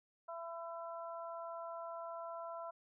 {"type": "harmonic tone", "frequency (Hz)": 334.9, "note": "E4", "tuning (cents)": 27, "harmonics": [2, 3, 4], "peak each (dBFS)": [-45, -48, -50], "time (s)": [0.28, 2.71], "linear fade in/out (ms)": 10, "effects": []}